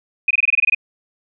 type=tone bursts; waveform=sine; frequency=2489 Hz; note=D#7; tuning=in tune; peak=-11 dBFS; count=10; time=0.28-0.748 s; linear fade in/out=5 ms; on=27 ms; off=22 ms; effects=none